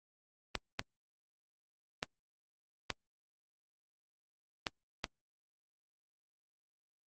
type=clicks; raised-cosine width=0.2 ms; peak=-15 dBFS; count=6; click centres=0.553 / 0.794 / 2.029 / 2.903 / 4.668 / 5.042 s; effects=Opus 32 kbps